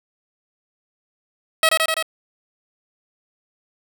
10% pulse tone with echo, 642 Hz, E5, 46 cents flat, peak -4 dBFS, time 1.63-1.69 s, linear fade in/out 2 ms, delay 84 ms, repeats 4, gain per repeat -2 dB, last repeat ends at 2.026 s, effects none

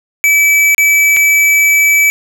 square tone with dropouts, 2302 Hz, D7, 35 cents flat, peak -7 dBFS, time 0.24-2.1 s, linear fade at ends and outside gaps 0 ms, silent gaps 0.747-0.781 / 1.165-1.169 s, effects none

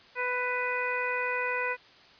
harmonic tone, 496.5 Hz, B4, 9 cents sharp, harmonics 1 / 2 / 3 / 4 / 5, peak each -34 / -34 / -34 / -34 / -34 dBFS, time 0.15-1.77 s, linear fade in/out 50 ms, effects white hiss -55 dBFS RMS until 2.19 s + resampled to 11025 Hz

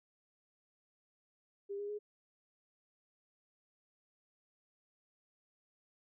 sine tone with pitch steps, 400.5 / 408.7 / 417 Hz, G4 / G#4 / G#4, +37 / -28 / +7 cents, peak -38 dBFS, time 1.69-1.99 s, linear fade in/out 20 ms, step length 100 ms, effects none

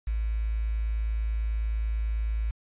sine tone with quantisation, 54.6 Hz, A1, 13 cents flat, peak -25 dBFS, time 0.07-2.51 s, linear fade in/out 5 ms, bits 8, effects resampled to 8000 Hz

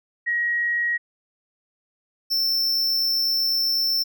sine / square tone pair in turn, 1897 / 5366 Hz, A#6 / E8, +30 / +30 cents, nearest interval octave + tritone, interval 1800 cents, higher second, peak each -20 dBFS, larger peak neither, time 0.26-0.98 / 2.3-4.04 s, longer second, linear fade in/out 20 ms, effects none

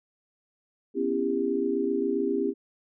sine chord, C# half-diminished seventh, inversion third, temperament just, 249.5 / 277.2 / 332.6 / 399.1 Hz, B3 / C#4 / E4 / G4, +18 / 0 / +16 / +31 cents, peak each -31 / -30 / -31 / -27 dBFS, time 0.94-2.54 s, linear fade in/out 50 ms, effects none

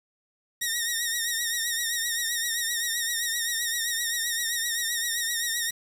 10% pulse tone with vibrato, 1864.7 Hz, A#6, in tune, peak -17 dBFS, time 0.61-5.71 s, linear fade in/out 10 ms, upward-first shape triangle, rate 7.7 Hz, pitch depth 70 cents each way, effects 8-bit

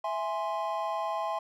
triangle chord, E augmented, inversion none, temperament equal, 659.3 / 830.6 / 1046.5 Hz, E5 / G#5 / B#5, 0 / 0 / 0 cents, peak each -32 dBFS, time 0.04-1.39 s, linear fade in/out 5 ms, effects none

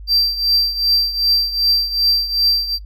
triangle tone with tremolo, 4700 Hz, D8, 1 cent sharp, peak -9 dBFS, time 0.07-2.79 s, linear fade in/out 50 ms, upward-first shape triangle, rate 2.6 Hz, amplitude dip 80%, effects noise-tail reverb RT60 0.1 s tail -17 dB re dry + added 50 Hz sine -31 dBFS peak until 2.85 s

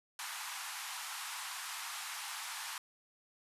pink band-pass noise, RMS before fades -43 dBFS, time 0.19-2.78 s, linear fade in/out 2 ms, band 830 to 13000 Hz, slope 48 dB/octave, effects resampled to 32000 Hz

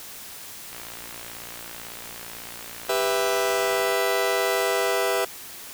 click train, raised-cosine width 0.3 ms, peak -23 dBFS, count 186, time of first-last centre 0.73-3.92 s, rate 58 Hz
sawtooth chord, E minor, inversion first, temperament just, 395.6 / 494.4 / 659.3 Hz, G4 / B4 / E5, +16 / +2 / 0 cents, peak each -22 dBFS, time 2.89-5.25 s, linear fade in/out 5 ms
effects white hiss -40 dBFS RMS until 5.73 s

